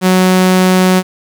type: tone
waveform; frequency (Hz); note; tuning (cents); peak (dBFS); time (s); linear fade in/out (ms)
sawtooth; 185; F#3; 0; -3; 0.01-1.03; 50
effects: 7-bit